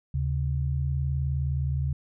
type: tone pair together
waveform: sine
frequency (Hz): 75.99 / 135.4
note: D#2 / C#3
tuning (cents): -40 / -40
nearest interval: minor seventh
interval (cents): 1000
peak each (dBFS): -27 / -27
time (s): 0.14-1.93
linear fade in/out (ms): 5
effects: none